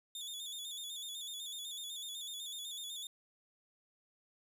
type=tone with vibrato; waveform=sawtooth; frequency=3517 Hz; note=A7; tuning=1 cent flat; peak=-39 dBFS; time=0.15-3.07 s; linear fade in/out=2 ms; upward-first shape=square; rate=8 Hz; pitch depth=58 cents each way; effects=none